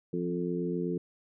harmonic tone with a mistuned harmonic, 88 Hz, F2, 14 cents sharp, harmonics 2 / 3 / 4 / 5, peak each -33 / -36 / -34 / -36 dBFS, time 0.13-0.98 s, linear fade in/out 5 ms, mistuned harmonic 2, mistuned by -29 cents, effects none

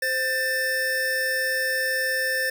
square tone pair together, 520 / 1780.7 Hz, C5 / A6, -11 / +20 cents, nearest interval octave + major sixth, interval 2131 cents, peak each -30 / -24 dBFS, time 0.02-2.5 s, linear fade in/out 5 ms, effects none

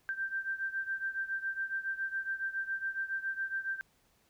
sine beating tone pair, 1568 / 1575.2 Hz, G6 / G6, 0 / +8 cents, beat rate 7.2 Hz, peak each -35 / -38 dBFS, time 0.09-3.81 s, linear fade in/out 0 ms, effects pink hiss -70 dBFS RMS until 4.29 s

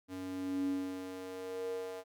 square tone with high-pass filter sweep, 93 Hz, F#2, 9 cents sharp, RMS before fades -39 dBFS, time 0.08-2.04 s, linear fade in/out 50 ms, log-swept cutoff 210 to 550 Hz, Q 7.9, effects none

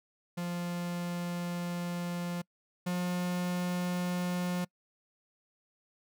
45% pulse tone pair in turn, 174.61 / 178.38 Hz, F3 / F3, 0 / +37 cents, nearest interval unison, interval 37 cents, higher second, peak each -33 / -30 dBFS, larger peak second, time 0.37-2.42 / 2.86-4.65 s, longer first, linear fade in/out 10 ms, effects noise-tail reverb RT60 0.1 s tail -26 dB re dry

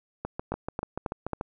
two click trains, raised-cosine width 1 ms, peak -15 / -17 dBFS, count 4 / 9, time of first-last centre 0.52-1.333 / 0.25-1.411 s, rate 3.69 / 6.89 Hz, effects none

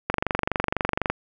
click train, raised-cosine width 0.5 ms, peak -7 dBFS, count 25, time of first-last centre 0.1-1.1 s, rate 24 Hz, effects none

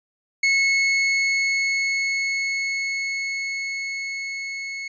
40% pulse tone with level ramp, 2190 Hz, C#7, 22 cents flat, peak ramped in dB -15 to -28 dBFS, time 0.43-4.88 s, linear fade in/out 5 ms, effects resampled to 16000 Hz

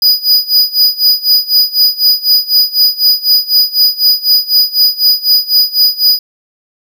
square tone with tremolo, 4938 Hz, D#8, 14 cents flat, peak -4 dBFS, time 0.02-6.19 s, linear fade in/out 2 ms, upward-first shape sine, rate 4 Hz, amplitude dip 90%, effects none

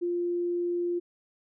sine tone, 349.2 Hz, F4, in tune, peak -26 dBFS, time 0.01-1 s, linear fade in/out 20 ms, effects none

